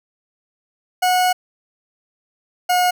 40% pulse tone pair in turn, 731 / 721.8 Hz, F#5 / F#5, -21 / -43 cents, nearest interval unison, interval 22 cents, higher first, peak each -13 dBFS, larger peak neither, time 1.02-1.33 / 2.69-2.91 s, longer first, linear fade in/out 10 ms, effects none

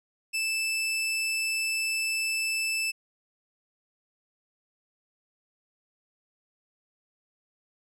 sawtooth tone, 2637 Hz, E7, in tune, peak -23 dBFS, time 0.33-2.92 s, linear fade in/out 20 ms, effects low-pass 12000 Hz 12 dB/octave

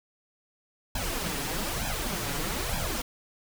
pink noise with flanger, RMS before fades -31 dBFS, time 0.95-3.02 s, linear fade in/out 5 ms, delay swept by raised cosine 1.2 to 7.1 ms, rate 1.1 Hz, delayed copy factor +0.9, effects none

